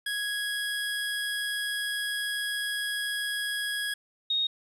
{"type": "tone pair in turn", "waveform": ["25% pulse", "sine"], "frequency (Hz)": [1661.2, 3729], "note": ["G#6", "A#7"], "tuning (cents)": [0, 0], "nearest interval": "octave + major second", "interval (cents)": 1400, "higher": "second", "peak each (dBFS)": [-25, -24], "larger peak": "second", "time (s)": [[0.06, 3.94], [4.3, 4.47]], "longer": "first", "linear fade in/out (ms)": 5, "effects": ["resampled to 32000 Hz", "10-bit"]}